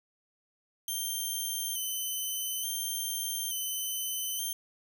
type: tone with vibrato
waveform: 5% pulse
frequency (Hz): 3100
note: G7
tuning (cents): -20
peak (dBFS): -24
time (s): 0.88-4.53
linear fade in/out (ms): 2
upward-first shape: square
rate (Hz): 0.57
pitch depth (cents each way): 34
effects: none